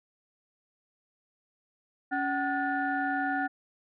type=tone cluster; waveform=sine; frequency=279.6 / 756 / 1449 / 1760 Hz; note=C#4 / F#5 / F#6 / A6; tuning=+15 / +37 / -37 / 0 cents; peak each=-32 / -30 / -32 / -36 dBFS; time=2.11-3.48 s; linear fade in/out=20 ms; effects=tanh soft clip ceiling -17 dBFS